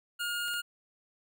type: tone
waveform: 25% pulse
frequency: 1422 Hz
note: F6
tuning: 31 cents sharp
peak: -28 dBFS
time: 0.19-0.62 s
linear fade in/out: 20 ms
type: clicks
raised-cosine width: 0.2 ms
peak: -31 dBFS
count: 2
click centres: 0.482 / 0.539 s
effects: none